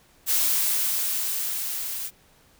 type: noise with level ramp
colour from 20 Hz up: blue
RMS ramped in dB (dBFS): -21 to -32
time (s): 0.26-2.11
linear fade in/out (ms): 50
effects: pink hiss -58 dBFS RMS until 2.59 s